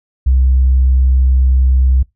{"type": "tone", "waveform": "sine", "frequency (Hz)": 64.8, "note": "C2", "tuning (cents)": -16, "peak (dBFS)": -6, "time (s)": [0.26, 2.03], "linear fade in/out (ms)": 10, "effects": ["noise-tail reverb RT60 0.2 s tail -25 dB re dry", "tanh soft clip ceiling -4 dBFS"]}